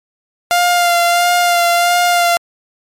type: tone with vibrato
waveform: sawtooth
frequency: 698.5 Hz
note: F5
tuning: in tune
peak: -6 dBFS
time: 0.51-2.37 s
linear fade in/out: 0 ms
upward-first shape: sine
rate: 1.5 Hz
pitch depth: 21 cents each way
effects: MP3 64 kbps